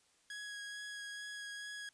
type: tone with vibrato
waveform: sawtooth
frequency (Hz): 1661.2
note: G#6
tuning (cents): 0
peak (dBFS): -40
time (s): 0.3-1.89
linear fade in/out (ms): 2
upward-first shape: sine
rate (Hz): 2.3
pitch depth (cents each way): 11
effects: white hiss -71 dBFS RMS until 1.93 s + resampled to 22050 Hz